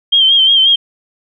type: tone with vibrato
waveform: sine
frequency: 3172 Hz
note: G7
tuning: 20 cents sharp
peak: -6 dBFS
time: 0.12-0.76 s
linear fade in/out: 10 ms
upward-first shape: sine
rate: 5.6 Hz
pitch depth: 54 cents each way
effects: none